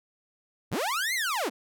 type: linear two-way sweep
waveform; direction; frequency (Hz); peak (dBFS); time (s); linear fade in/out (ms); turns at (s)
sawtooth; up then down; 49 to 2156 to 190.7; -23; 0.71-1.5; 20; 1.14
effects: none